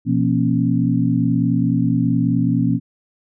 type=tone cluster; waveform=sine; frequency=122.9 / 172.5 / 237.3 / 276.1 Hz; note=B2 / F3 / A#3 / C#4; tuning=-8 / -21 / +31 / -7 cents; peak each=-20 dBFS; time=0.05-2.8 s; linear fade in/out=50 ms; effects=none